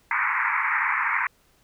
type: band-pass noise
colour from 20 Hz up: white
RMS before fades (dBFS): -24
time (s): 0.11-1.27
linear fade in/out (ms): 2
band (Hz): 870 to 2300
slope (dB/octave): 96
effects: pink hiss -62 dBFS RMS until 1.63 s